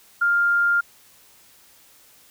sine tone, 1401 Hz, F6, 5 cents sharp, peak -16 dBFS, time 0.21-0.81 s, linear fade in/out 10 ms, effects white hiss -53 dBFS RMS until 2.3 s

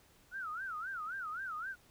sine tone with vibrato, 1396.9 Hz, F6, in tune, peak -38 dBFS, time 0.31-1.76 s, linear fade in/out 50 ms, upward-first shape sine, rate 3.8 Hz, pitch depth 230 cents each way, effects pink hiss -65 dBFS RMS until 1.9 s

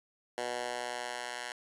10% pulse tone with high-pass filter sweep, 122.2 Hz, B2, 18 cents flat, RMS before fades -38 dBFS, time 0.38-1.52 s, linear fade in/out 0 ms, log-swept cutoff 530 to 1200 Hz, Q 1.1, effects resampled to 24000 Hz

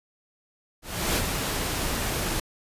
pink noise with ADSR envelope, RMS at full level -23 dBFS, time 0.82-2.4 s, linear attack 340 ms, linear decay 53 ms, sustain -5 dB, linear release 5 ms, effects resampled to 32000 Hz

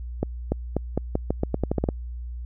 accelerating click train, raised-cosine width 2 ms, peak -9 dBFS, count 13, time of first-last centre 0.23-1.888 s, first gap 290 ms, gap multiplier 0.85, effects added 60 Hz sine -31 dBFS peak until 2.45 s

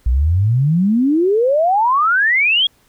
sine exponential sweep, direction up, 57 to 3351 Hz, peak -11 dBFS, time 0.06-2.67 s, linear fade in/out 5 ms, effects pink hiss -56 dBFS RMS until 2.88 s

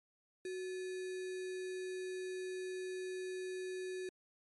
sine tone with sample-and-hold, 370 Hz, F#4, in tune, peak -39 dBFS, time 0.45-4.09 s, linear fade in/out 2 ms, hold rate 2100 Hz, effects MP3 48 kbps

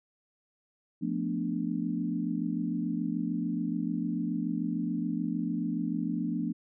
sine chord, B half-diminished seventh, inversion second, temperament equal, 174.61 / 220 / 246.9 / 293.7 Hz, F3 / A3 / B3 / D4, 0 / 0 / 0 / 0 cents, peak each -34 dBFS, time 1.01-6.53 s, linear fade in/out 20 ms, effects none

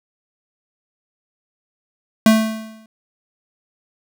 square tone with exponential decay, 220.1 Hz, A3, 1 cent sharp, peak -7 dBFS, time 2.26-2.86 s, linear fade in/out 2 ms, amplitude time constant 130 ms, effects none

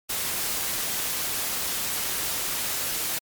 white noise, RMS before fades -28 dBFS, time 0.09-3.19 s, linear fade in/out 10 ms, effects MP3 96 kbps

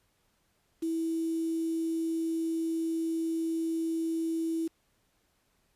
sine tone with quantisation, 326.9 Hz, E4, 14 cents flat, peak -28 dBFS, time 0.82-4.68 s, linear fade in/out 10 ms, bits 8, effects pink hiss -72 dBFS RMS until 5.75 s + resampled to 32000 Hz

